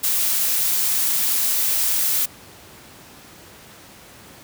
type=noise; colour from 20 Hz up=blue; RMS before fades=-20 dBFS; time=0.03-2.26 s; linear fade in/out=10 ms; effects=pink hiss -44 dBFS RMS until 4.43 s + high-pass 80 Hz 12 dB/octave